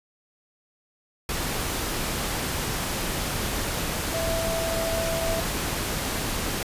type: tone in noise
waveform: sine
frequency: 659.3 Hz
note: E5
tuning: in tune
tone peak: -27 dBFS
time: 4.14-5.4 s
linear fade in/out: 2 ms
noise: pink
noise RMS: -28 dBFS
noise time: 1.29-6.63 s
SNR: -2 dB
effects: resampled to 32000 Hz